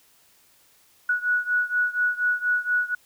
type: beating tone pair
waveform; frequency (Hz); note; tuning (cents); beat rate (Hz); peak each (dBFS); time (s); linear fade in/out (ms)
sine; 1466 / 1470.2; F#6 / F#6; -16 / -11; 4.2; -23 / -25; 1.09-2.95; 5
effects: white hiss -59 dBFS RMS until 3.05 s